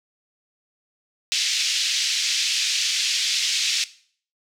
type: band-pass noise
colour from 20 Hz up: white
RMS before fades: -23 dBFS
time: 1.32-3.84 s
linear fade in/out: 0 ms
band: 2400 to 5900 Hz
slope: 24 dB/octave
effects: noise-tail reverb RT60 0.5 s tail -17 dB re dry